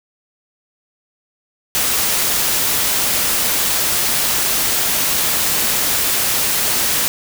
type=noise; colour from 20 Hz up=white; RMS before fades=-17 dBFS; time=1.75-7.08 s; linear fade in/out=0 ms; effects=none